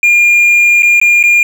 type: tone with dropouts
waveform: triangle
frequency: 2411 Hz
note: D7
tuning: 45 cents sharp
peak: -3 dBFS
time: 0.03-1.43 s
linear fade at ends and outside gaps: 2 ms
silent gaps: 0.823-0.83 / 1-1.014 / 1.229-1.237 s
effects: none